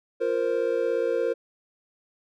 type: chord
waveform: triangle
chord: F suspended fourth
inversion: none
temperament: equal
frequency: 349.2 / 466.2 / 523.3 Hz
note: F4 / Bb4 / C5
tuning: 0 / 0 / 0 cents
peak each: -29 / -23 / -25 dBFS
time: 0.2-1.34 s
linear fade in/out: 20 ms
effects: none